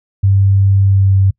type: tone with pitch glide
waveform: sine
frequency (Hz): 98 to 96.71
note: G2 to G2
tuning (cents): 0 to -23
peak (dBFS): -7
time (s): 0.23-1.31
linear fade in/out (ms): 10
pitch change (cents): -23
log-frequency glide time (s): 0.85-1.15
effects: noise-tail reverb RT60 0.1 s tail -24 dB re dry